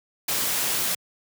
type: noise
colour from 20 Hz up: white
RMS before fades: -25 dBFS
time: 0.28-0.95 s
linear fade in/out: 5 ms
effects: high-pass 100 Hz 12 dB/octave